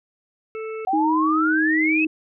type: harmonic tone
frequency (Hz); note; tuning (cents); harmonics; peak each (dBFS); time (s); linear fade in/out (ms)
440; A4; 0; 1 / 3 / 5 / 6; -28 / -38 / -42 / -44; 0.55-0.85; 0
type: exponential sweep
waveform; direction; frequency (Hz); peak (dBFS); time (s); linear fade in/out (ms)
sine; up; 740 to 2637; -19; 0.87-2.05; 5
type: tone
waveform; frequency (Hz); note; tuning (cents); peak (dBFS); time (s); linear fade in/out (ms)
sine; 313.9; D#4; +15; -19; 0.93-2.07; 5
effects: none